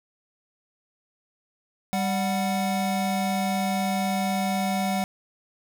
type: tone pair together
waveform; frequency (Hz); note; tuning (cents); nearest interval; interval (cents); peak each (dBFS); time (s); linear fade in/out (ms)
square; 196 / 740; G3 / F#5; 0 / 0; octave + major seventh; 2300; -26 / -28; 1.93-5.04; 0
effects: none